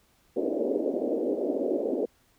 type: band-pass noise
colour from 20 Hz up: white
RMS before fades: -28 dBFS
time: 0.36-2.06 s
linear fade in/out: 10 ms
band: 250 to 570 Hz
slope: 48 dB/octave
effects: pink hiss -65 dBFS RMS until 2.38 s